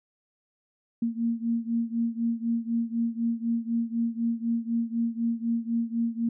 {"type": "beating tone pair", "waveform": "sine", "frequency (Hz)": [230.2, 234.2], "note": ["A#3", "A#3"], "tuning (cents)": [-22, 8], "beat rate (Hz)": 4, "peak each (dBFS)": [-27, -29], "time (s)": [1.02, 6.29], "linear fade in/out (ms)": 5, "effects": []}